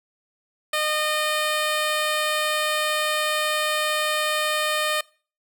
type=tone; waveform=10% pulse; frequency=611 Hz; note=D#5; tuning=32 cents flat; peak=-13 dBFS; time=0.73-5.01 s; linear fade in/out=5 ms; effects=noise-tail reverb RT60 0.4 s tail -23 dB re dry